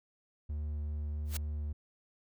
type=tone; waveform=triangle; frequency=74.7 Hz; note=D2; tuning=30 cents sharp; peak=-32 dBFS; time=0.49-1.73 s; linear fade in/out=10 ms
type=noise with exponential growth; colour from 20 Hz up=white; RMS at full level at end=-34 dBFS; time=1.25-1.37 s; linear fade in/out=5 ms; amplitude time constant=24 ms
effects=none